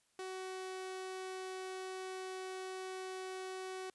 sawtooth tone, 375.1 Hz, F#4, 24 cents sharp, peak -38 dBFS, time 0.19-3.9 s, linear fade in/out 2 ms, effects white hiss -75 dBFS RMS until 3.94 s + resampled to 24000 Hz

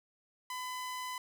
sawtooth tone, 1007 Hz, B5, 33 cents sharp, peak -34 dBFS, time 0.5-1.18 s, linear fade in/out 2 ms, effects 12-bit

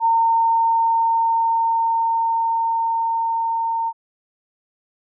sine tone with level ramp, 913 Hz, A#5, 36 cents flat, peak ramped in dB -13 to -19 dBFS, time 0-3.93 s, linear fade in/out 50 ms, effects none

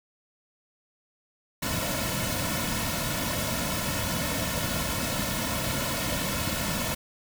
pink noise with comb filter, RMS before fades -29 dBFS, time 1.62-6.95 s, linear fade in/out 10 ms, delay 2.5 ms, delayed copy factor -0.75, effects none

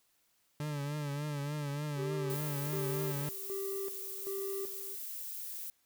40% pulse tone with vibrato, 145.9 Hz, D3, 11 cents flat, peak -34 dBFS, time 0.6-3.29 s, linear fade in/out 2 ms, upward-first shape triangle, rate 3.4 Hz, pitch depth 72 cents each way
triangle tone with tremolo, 392 Hz, G4, in tune, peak -34 dBFS, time 1.96-4.97 s, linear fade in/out 50 ms, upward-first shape square, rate 1.3 Hz, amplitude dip 80%
violet noise, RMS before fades -42 dBFS, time 2.3-5.7 s, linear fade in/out 0 ms
effects white hiss -73 dBFS RMS until 5.85 s

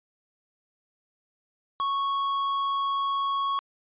sine tone with tanh clipping, 1106 Hz, C#6, 4 cents flat, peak -26 dBFS, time 1.8-3.59 s, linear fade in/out 0 ms, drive 10 dB, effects resampled to 8000 Hz

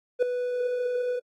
triangle tone with ADSR envelope, 493.9 Hz, B4, in tune, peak -14 dBFS, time 0.19-1.2 s, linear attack 35 ms, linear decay 3 ms, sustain -10 dB, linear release 25 ms, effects AAC 32 kbps

